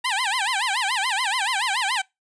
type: tone with vibrato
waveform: 15% pulse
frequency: 896 Hz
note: A5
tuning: 31 cents sharp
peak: -15 dBFS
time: 0.04-2.02 s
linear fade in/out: 10 ms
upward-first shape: sine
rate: 7 Hz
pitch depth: 270 cents each way
effects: noise-tail reverb RT60 0.2 s tail -24 dB re dry + resampled to 22050 Hz